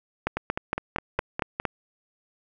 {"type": "two click trains", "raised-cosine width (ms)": 0.5, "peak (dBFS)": [-9, -12], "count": [7, 7], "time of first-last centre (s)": [[0.27, 1.652], [0.37, 1.6]], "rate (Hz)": [4.34, 4.88], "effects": []}